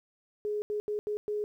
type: tone bursts at uneven times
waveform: sine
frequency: 418.8 Hz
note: G#4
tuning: 15 cents sharp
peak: -29 dBFS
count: 5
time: 0.45-0.62 / 0.7-0.8 / 0.88-0.99 / 1.07-1.17 / 1.28-1.44 s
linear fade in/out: 0 ms
effects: 11-bit